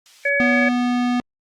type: noise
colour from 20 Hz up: violet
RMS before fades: -32 dBFS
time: 0.06-0.29 s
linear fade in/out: 0 ms
type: harmonic tone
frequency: 565 Hz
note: C#5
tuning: 33 cents sharp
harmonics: 1 / 3 / 4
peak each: -22 / -20 / -20 dBFS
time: 0.25-0.69 s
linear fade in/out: 5 ms
type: tone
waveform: square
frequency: 245.4 Hz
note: B3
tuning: 11 cents flat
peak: -18 dBFS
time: 0.4-1.2 s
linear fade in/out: 0 ms
effects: low-pass 4000 Hz 12 dB/octave + Opus 48 kbps